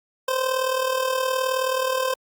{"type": "tone with amplitude modulation", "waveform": "25% pulse", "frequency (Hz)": 519, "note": "C5", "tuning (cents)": -14, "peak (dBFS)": -15, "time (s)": [0.28, 2.14], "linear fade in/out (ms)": 5, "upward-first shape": "sine", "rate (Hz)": 39, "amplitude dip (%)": 60, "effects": ["Opus 48 kbps"]}